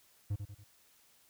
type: tone with echo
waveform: triangle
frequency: 101.6 Hz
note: G#2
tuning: 38 cents flat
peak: -29 dBFS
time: 0.3-0.36 s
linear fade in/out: 10 ms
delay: 94 ms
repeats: 3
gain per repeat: -7 dB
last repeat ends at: 0.642 s
effects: white hiss -66 dBFS RMS until 1.29 s